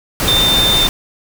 sine tone in noise, 3597 Hz, A7, 37 cents sharp, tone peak -11 dBFS, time 0.28-0.87 s, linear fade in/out 0 ms, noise pink, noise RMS -17 dBFS, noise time 0.2-0.89 s, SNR +3 dB, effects none

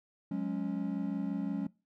triangle chord, F# suspended second, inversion none, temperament equal with one note detuned, 181.92 / 207.7 / 277.2 Hz, F#3 / G#3 / C#4, -29 / 0 / 0 cents, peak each -34 dBFS, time 0.31-1.67 s, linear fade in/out 5 ms, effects noise-tail reverb RT60 0.3 s tail -22 dB re dry

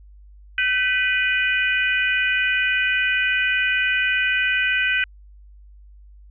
harmonic tone with a mistuned harmonic, 493.9 Hz, B4, in tune, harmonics 3 / 4 / 5 / 6, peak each -21 / -25 / -22 / -28 dBFS, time 0.58-5.04 s, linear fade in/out 2 ms, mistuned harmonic 3, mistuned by +51 cents, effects added 50 Hz sine -43 dBFS peak until 6.3 s

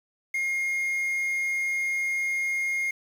triangle tone with quantisation, 2137 Hz, C7, 36 cents sharp, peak -23 dBFS, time 0.34-2.91 s, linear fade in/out 5 ms, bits 8, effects none

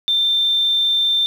sine tone, 3575 Hz, A7, 27 cents sharp, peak -14 dBFS, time 0.08-1.26 s, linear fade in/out 0 ms, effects 7-bit

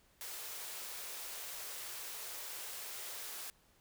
white high-pass noise, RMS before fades -45 dBFS, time 0.21-3.5 s, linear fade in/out 0 ms, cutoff 360 Hz, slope 48 dB/octave, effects pink hiss -69 dBFS RMS until 3.8 s

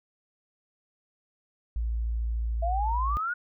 sine tone, 56.9 Hz, A#1, 41 cents flat, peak -26 dBFS, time 1.76-3.17 s, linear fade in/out 0 ms
sine exponential sweep, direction up, 659.3 to 1480 Hz, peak -27 dBFS, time 2.62-3.34 s, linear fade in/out 10 ms
effects none

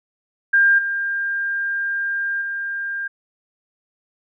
sine tone with level steps, 1600 Hz, G6, 35 cents sharp, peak -11 / -20 / -23 dBFS, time 0.53-3.08 s, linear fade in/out 10 ms, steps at 0.78 / 2.41 s, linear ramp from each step 10 ms, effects none

